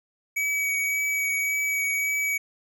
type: tone with vibrato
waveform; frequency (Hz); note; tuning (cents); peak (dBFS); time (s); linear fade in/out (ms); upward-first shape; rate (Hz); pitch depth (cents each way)
square; 2270; C#7; +41; -24; 0.36-2.38; 10; sine; 1.8; 12
effects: none